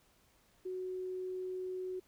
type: tone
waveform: sine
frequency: 370 Hz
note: F#4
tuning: in tune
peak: -37 dBFS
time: 0.65-2 s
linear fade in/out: 10 ms
effects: pink hiss -69 dBFS RMS until 2.07 s